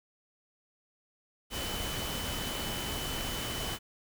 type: tone in noise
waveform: sine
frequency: 3016 Hz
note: F#7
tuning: 32 cents sharp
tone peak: -40 dBFS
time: 1.5-3.79 s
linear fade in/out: 50 ms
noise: pink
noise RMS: -36 dBFS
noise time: 1.5-3.79 s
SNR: -7 dB
effects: none